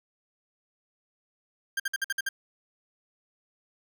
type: tone bursts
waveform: 40% pulse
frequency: 1591 Hz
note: G6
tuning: 25 cents sharp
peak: -25 dBFS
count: 7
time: 1.77-2.29 s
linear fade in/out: 5 ms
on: 28 ms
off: 54 ms
effects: none